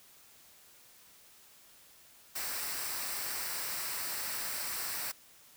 white noise with comb filter, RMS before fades -37 dBFS, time 2.35-5.12 s, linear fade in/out 10 ms, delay 0.3 ms, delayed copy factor -0.5, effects white hiss -59 dBFS RMS until 5.56 s

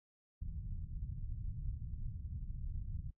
pink low-pass noise, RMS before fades -42 dBFS, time 0.41-3.11 s, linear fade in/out 10 ms, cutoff 130 Hz, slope 24 dB/octave, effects noise-tail reverb RT60 0.1 s tail -21 dB re dry

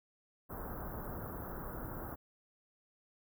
pink band-stop noise, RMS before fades -43 dBFS, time 0.49-2.16 s, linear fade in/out 20 ms, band 1500 to 13000 Hz, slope 48 dB/octave, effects none

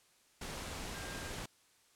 sine tone in noise, 1600 Hz, G6, 35 cents sharp, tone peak -50 dBFS, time 0.94-1.32 s, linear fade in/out 5 ms, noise pink, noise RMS -43 dBFS, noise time 0.41-1.46 s, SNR -10 dB, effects white hiss -68 dBFS RMS until 1.95 s + low-pass 10000 Hz 12 dB/octave

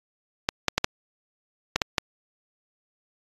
clicks, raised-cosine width 0.2 ms, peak -3 dBFS, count 7, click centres 0.489 / 0.683 / 0.78 / 0.844 / 1.76 / 1.818 / 1.982 s, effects AAC 32 kbps

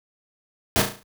pink noise with echo, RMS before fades -19 dBFS, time 0.76-0.82 s, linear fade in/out 0 ms, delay 35 ms, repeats 6, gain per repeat -6 dB, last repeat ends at 1.03 s, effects high-pass 60 Hz 12 dB/octave

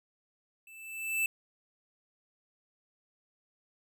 square tone with level ramp, 2644 Hz, E7, 5 cents sharp, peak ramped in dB -52 to -26 dBFS, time 0.67-1.26 s, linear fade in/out 2 ms, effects none

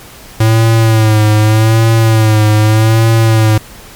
square tone with vibrato, 110 Hz, A2, in tune, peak -6 dBFS, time 0.4-3.58 s, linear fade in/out 5 ms, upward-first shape sine, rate 0.83 Hz, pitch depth 53 cents each way, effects pink hiss -34 dBFS RMS until 3.95 s + MP3 96 kbps

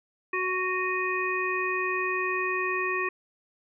harmonic tone with a mistuned harmonic, 370 Hz, F#4, in tune, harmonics 1 / 3 / 5 / 7, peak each -31 / -31 / -31 / -31 dBFS, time 0.33-3.09 s, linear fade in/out 5 ms, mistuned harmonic 7, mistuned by -70 cents, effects none

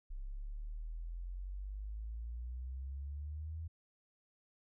sine exponential sweep, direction up, 32.7 to 82.41 Hz, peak -40 dBFS, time 0.1-3.68 s, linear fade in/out 10 ms, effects none

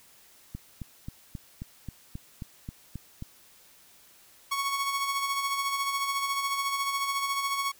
click train, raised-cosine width 5 ms, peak -24 dBFS, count 11, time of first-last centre 0.55-3.224 s, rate 3.74 Hz
sawtooth tone with tremolo, 1109 Hz, C#6, in tune, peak -22 dBFS, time 4.51-7.72 s, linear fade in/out 10 ms, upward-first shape sine, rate 14 Hz, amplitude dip 45%
effects white hiss -57 dBFS RMS until 7.79 s

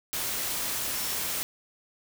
sine tone in noise, 5450 Hz, F8, 43 cents flat, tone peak -40 dBFS, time 0.95-1.15 s, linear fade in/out 0 ms, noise white, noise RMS -31 dBFS, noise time 0.13-1.43 s, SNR -12 dB, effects none

